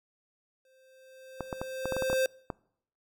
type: tone with exponential growth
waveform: square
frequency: 523.3 Hz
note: C5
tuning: in tune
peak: -24 dBFS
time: 0.65-2.26 s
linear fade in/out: 2 ms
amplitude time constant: 350 ms
type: clicks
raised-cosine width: 1 ms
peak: -18 dBFS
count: 10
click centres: 1.407 / 1.528 / 1.615 / 1.856 / 1.923 / 1.966 / 2.023 / 2.1 / 2.13 / 2.502 s
effects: noise-tail reverb RT60 0.7 s tail -25 dB re dry